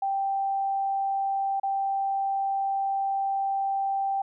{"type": "tone with dropouts", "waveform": "sine", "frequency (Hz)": 784, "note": "G5", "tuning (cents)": 0, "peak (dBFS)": -24, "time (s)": [0.02, 4.22], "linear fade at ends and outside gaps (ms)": 5, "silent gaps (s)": [1.599, 1.632], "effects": []}